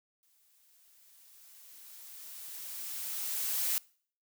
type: noise with exponential growth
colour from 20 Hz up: blue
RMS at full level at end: -30 dBFS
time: 0.23-3.78 s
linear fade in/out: 0 ms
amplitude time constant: 770 ms
effects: noise-tail reverb RT60 0.5 s tail -24 dB re dry